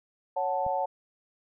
sine chord, F# minor, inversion second, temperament equal, 554.4 / 740 / 880 Hz, C#5 / F#5 / A5, 0 / 0 / 0 cents, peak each -31 / -30 / -30 dBFS, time 0.36-0.86 s, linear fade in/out 10 ms
click, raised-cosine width 5 ms, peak -30 dBFS, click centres 0.665 s
effects none

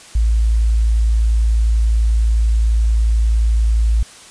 sine tone, 55.7 Hz, A1, 22 cents sharp, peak -11 dBFS, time 0.15-4.03 s, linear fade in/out 5 ms, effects white hiss -40 dBFS RMS until 4.3 s + resampled to 22050 Hz

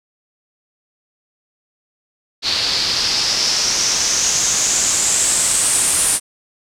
white noise with low-pass filter sweep, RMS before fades -17 dBFS, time 2.42-6.2 s, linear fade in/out 50 ms, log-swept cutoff 4300 to 9400 Hz, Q 5, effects none

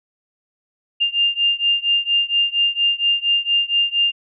sine beating tone pair, 2800 / 2804.3 Hz, F7 / F7, +4 / +6 cents, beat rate 4.3 Hz, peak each -18 / -19 dBFS, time 1-4.12 s, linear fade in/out 20 ms, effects none

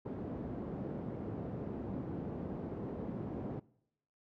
pink band-pass noise, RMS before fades -41 dBFS, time 0.05-3.6 s, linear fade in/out 10 ms, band 130 to 420 Hz, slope 12 dB/octave, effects noise-tail reverb RT60 0.8 s tail -23 dB re dry

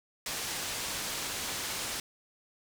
white low-pass noise, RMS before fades -36 dBFS, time 0.26-2 s, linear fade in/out 2 ms, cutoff 8100 Hz, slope 12 dB/octave, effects none

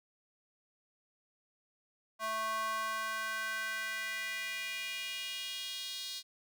square tone with high-pass filter sweep, 220 Hz, A3, in tune, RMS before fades -38 dBFS, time 2.19-6.23 s, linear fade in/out 50 ms, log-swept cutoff 930 to 4000 Hz, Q 3.2, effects none

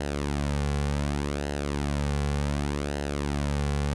sawtooth tone with flanger, 71.9 Hz, D2, 36 cents flat, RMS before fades -28 dBFS, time 0-3.94 s, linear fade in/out 5 ms, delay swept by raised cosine 0.85 to 3.25 ms, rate 0.67 Hz, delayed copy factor -0.6, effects resampled to 24000 Hz

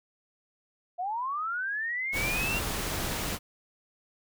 sine linear sweep, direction up, 685 to 2794 Hz, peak -29 dBFS, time 0.98-2.6 s, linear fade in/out 20 ms
pink noise, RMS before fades -32 dBFS, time 2.12-3.39 s, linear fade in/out 50 ms
effects none

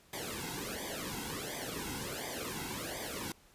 pink noise with flanger, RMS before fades -40 dBFS, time 0.13-3.32 s, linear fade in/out 2 ms, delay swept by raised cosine 0.72 to 1.71 ms, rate 1.4 Hz, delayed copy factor -0.95, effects pink hiss -63 dBFS RMS until 3.54 s + resampled to 32000 Hz

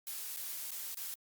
blue noise with dropouts, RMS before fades -41 dBFS, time 0.07-1.14 s, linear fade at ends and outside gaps 0 ms, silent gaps 0.363-0.371 / 0.707-0.717 / 0.945-0.971 s, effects Opus 48 kbps

